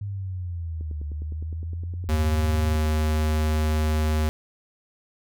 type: exponential two-way sweep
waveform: sine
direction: down then up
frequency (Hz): 102.6 to 73.42 to 102.6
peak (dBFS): -28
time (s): 0.01-2.76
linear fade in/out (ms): 5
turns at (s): 1.04
type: click train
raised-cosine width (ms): 3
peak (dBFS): -29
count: 21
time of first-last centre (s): 0.81-2.861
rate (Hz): 9.75
type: tone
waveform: square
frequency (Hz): 77.3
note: D#2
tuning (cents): -11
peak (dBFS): -21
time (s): 2.09-4.29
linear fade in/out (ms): 0
effects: none